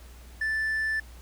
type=tone with hard clipping; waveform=sine; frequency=1760 Hz; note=A6; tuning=in tune; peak=-26 dBFS; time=0.41-1 s; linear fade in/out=5 ms; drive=2 dB; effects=added 60 Hz sine -45 dBFS peak until 1.21 s + pink hiss -54 dBFS RMS until 1.21 s